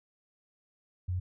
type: tone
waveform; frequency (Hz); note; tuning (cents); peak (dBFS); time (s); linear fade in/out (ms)
sine; 90.7; F#2; -34; -29; 1.08-1.2; 10
effects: none